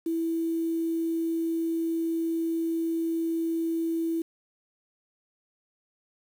sine tone with quantisation, 329.6 Hz, E4, in tune, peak -25 dBFS, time 0.06-4.22 s, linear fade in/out 5 ms, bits 8, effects none

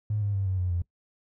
triangle tone with pitch steps, 105.8 / 101.72 / 97.81 / 94.04 / 90.42 / 86.93 Hz, G#2 / G#2 / G2 / F#2 / F#2 / F2, +33 / -35 / -3 / +29 / -39 / -7 cents, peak -21 dBFS, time 0.1-0.82 s, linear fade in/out 5 ms, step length 120 ms, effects noise-tail reverb RT60 0.1 s tail -24 dB re dry + tanh soft clip ceiling -22 dBFS

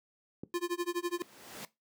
click, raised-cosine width 3 ms, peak -24 dBFS, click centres 0.435 s
square tone with tremolo, 349.2 Hz, F4, in tune, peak -29 dBFS, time 0.54-1.22 s, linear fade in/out 0 ms, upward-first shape sine, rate 12 Hz, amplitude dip 100%
pink noise with exponential growth, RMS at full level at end -41 dBFS, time 0.82-1.65 s, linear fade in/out 1 ms, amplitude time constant 180 ms
effects noise-tail reverb RT60 0.2 s tail -18 dB re dry + high-pass 200 Hz 12 dB/octave

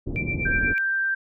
pink low-pass noise, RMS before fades -28 dBFS, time 0.06-0.74 s, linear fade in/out 20 ms, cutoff 430 Hz, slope 24 dB/octave
sine tone with tremolo, 2349 Hz, D7, in tune, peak -24 dBFS, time 0.16-0.78 s, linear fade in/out 0 ms, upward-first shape sine, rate 8.3 Hz, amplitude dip 90%
sine tone, 1573 Hz, G6, 6 cents sharp, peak -21 dBFS, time 0.45-1.15 s, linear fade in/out 10 ms
effects none

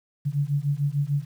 sine beating tone pair, 140 / 146.7 Hz, C#3 / D3, +18 / -2 cents, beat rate 6.7 Hz, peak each -25 / -25 dBFS, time 0.25-1.25 s, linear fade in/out 20 ms, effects 9-bit

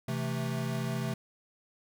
square chord, A minor, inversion first, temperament equal, 130.81 / 164.81 / 220 Hz, C3 / E3 / A3, 0 / 0 / 0 cents, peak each -34 / -38 / -37 dBFS, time 0.08-1.14 s, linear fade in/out 5 ms, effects none

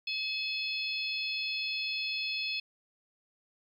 harmonic tone, 856 Hz, A5, 48 cents flat, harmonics 3 / 4 / 5 / 6, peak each -34 / -38 / -38 / -42 dBFS, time 0.07-2.6 s, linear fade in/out 5 ms, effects 11-bit

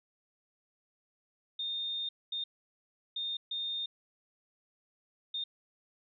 sine tone bursts at uneven times, 3650 Hz, A#7, 37 cents flat, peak -33 dBFS, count 5, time 1.59-2.09 / 2.32-2.44 / 3.16-3.37 / 3.51-3.86 / 5.34-5.44 s, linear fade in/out 5 ms, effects none

